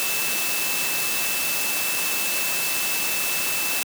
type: tone in noise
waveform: sine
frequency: 2637 Hz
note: E7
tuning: in tune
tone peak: -28 dBFS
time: 0-3.83 s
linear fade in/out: 0 ms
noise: white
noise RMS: -25 dBFS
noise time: 0-3.83 s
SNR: -6 dB
effects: high-pass 150 Hz 12 dB/octave

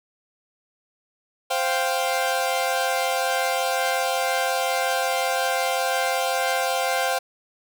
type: chord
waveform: sawtooth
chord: C suspended fourth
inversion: none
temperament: equal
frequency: 523.3 / 698.5 / 784 Hz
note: C5 / F5 / G5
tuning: 0 / 0 / 0 cents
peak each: -22 dBFS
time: 1.5-7.19 s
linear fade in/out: 10 ms
effects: none

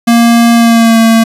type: tone with pitch glide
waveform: square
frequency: 233.7 to 226.4 Hz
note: A#3 to A3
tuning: +5 to +50 cents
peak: -4 dBFS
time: 0.07-1.24 s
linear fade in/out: 10 ms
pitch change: -55 cents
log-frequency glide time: 0.54-0.98 s
effects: resampled to 32000 Hz

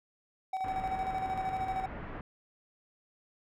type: tone with tremolo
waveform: triangle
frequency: 759 Hz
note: F#5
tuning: 44 cents sharp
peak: -28 dBFS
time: 0.53-1.86 s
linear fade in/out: 5 ms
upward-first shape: square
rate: 13 Hz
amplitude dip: 50%
type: low-pass noise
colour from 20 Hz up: pink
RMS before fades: -42 dBFS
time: 0.64-2.21 s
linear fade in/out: 2 ms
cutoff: 2000 Hz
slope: 24 dB/octave
effects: none

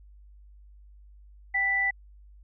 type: tone pair together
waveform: sine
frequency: 785 / 1978.1 Hz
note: G5 / B6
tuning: +2 / +2 cents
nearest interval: octave + major third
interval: 1600 cents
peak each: -34 / -23 dBFS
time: 1.54-1.91 s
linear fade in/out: 10 ms
effects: added 50 Hz sine -49 dBFS peak until 2.43 s

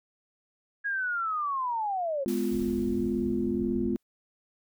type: linear sweep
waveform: sine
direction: down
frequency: 1661.2 to 523.3 Hz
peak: -27 dBFS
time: 0.84-2.25 s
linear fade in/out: 20 ms
type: chord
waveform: sine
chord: F diminished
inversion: first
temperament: just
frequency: 209.5 / 251.4 / 349.2 Hz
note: Ab3 / Cb4 / F4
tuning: +15 / +31 / 0 cents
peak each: -30 dBFS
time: 2.26-3.96 s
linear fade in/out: 0 ms
type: noise with exponential decay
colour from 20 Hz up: white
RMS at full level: -42 dBFS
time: 2.28-4.03 s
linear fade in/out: 2 ms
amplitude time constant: 380 ms
type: low-pass noise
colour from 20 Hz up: white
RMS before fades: -41 dBFS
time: 2.51-3.97 s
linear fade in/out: 10 ms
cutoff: 110 Hz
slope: 12 dB/octave
effects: none

